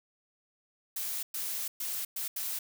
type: noise bursts at uneven times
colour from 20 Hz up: blue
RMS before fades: -35 dBFS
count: 5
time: 0.96-1.23 / 1.34-1.68 / 1.8-2.05 / 2.16-2.28 / 2.36-2.59 s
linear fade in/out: 5 ms
effects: none